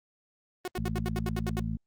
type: tone bursts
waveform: sawtooth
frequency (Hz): 365.4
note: F#4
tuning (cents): -22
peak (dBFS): -28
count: 10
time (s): 0.65-1.595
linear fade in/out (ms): 0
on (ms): 27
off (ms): 75
type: harmonic tone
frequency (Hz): 55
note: A1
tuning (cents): 0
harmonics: 1 / 2 / 3 / 4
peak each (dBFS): -35 / -35 / -35 / -35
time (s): 0.77-1.77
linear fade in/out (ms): 5
effects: Opus 32 kbps